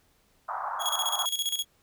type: band-pass noise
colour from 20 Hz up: white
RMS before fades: -33 dBFS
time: 0.48-1.26 s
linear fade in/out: 10 ms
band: 700 to 1300 Hz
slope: 48 dB/octave
type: tone with tremolo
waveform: sawtooth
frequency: 3328 Hz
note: G#7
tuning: 3 cents sharp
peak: -22 dBFS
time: 0.79-1.65 s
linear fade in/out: 50 ms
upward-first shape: square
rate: 15 Hz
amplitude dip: 70%
effects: pink hiss -66 dBFS RMS until 1.82 s